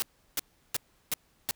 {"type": "noise bursts", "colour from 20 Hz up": "white", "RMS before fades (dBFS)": -29, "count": 5, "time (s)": [0, 1.51], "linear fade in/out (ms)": 0, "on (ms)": 22, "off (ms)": 350, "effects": ["pink hiss -67 dBFS RMS until 1.55 s"]}